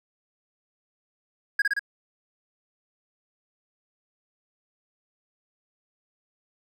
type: tone with echo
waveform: triangle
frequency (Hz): 1640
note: G#6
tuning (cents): -22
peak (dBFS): -16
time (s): 1.59-1.62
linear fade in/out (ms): 5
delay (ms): 58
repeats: 3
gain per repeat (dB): -2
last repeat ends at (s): 1.794
effects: none